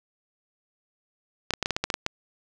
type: clicks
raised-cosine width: 0.2 ms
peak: -8 dBFS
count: 10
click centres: 1.507 / 1.537 / 1.627 / 1.659 / 1.707 / 1.765 / 1.84 / 1.902 / 1.941 / 2.064 s
effects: none

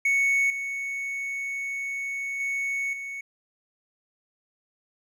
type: tone with level steps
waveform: triangle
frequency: 2217 Hz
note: C#7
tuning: in tune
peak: -18 / -27 / -24 / -31 dBFS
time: 0.05-3.21 s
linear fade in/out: 5 ms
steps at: 0.5 / 2.4 / 2.93 s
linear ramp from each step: 2 ms
effects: none

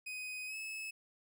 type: tone with pitch glide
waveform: 40% pulse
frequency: 2505 to 2593 Hz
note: D#7 to E7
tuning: +11 to -29 cents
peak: -40 dBFS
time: 0.06-0.91 s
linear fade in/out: 10 ms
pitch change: +60 cents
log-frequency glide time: 0.47-0.55 s
effects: none

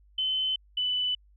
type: tone pair in turn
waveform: sine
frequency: 3050 / 2991 Hz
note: G7 / F#7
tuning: -48 / +18 cents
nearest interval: unison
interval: 34 cents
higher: first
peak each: -25 dBFS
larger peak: neither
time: 0.18-0.56 / 0.77-1.15 s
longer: neither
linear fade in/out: 5 ms
effects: added 50 Hz sine -56 dBFS peak until 1.36 s

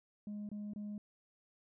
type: tone bursts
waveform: sine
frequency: 207.7 Hz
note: G#3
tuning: in tune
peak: -38 dBFS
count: 3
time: 0.27-0.98 s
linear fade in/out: 2 ms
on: 220 ms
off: 25 ms
effects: tanh soft clip ceiling -39 dBFS

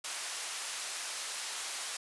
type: band-pass noise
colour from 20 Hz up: white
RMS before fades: -39 dBFS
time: 0.04-1.97 s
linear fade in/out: 5 ms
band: 710 to 9900 Hz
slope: 12 dB/octave
effects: resampled to 24000 Hz

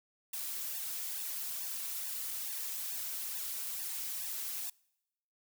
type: noise with flanger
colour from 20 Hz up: blue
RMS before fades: -39 dBFS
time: 0.33-4.7 s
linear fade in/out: 5 ms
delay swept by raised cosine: 1.1 to 4.6 ms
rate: 2.3 Hz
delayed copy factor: +0.9
effects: noise-tail reverb RT60 0.9 s tail -26 dB re dry

